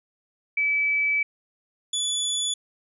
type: tone pair in turn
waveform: sine / 25% pulse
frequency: 2300 / 3446 Hz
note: D7 / A7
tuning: -37 / -37 cents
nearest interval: perfect fifth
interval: 700 cents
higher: second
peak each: -20 dBFS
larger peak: neither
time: 0.57-1.23 / 1.93-2.54 s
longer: first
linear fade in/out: 5 ms
effects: resampled to 32000 Hz